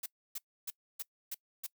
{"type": "noise bursts", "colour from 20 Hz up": "blue", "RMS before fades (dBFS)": -39, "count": 6, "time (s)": [0.03, 1.666], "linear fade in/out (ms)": 5, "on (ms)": 31, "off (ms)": 290, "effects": ["noise-tail reverb RT60 0.1 s tail -23 dB re dry"]}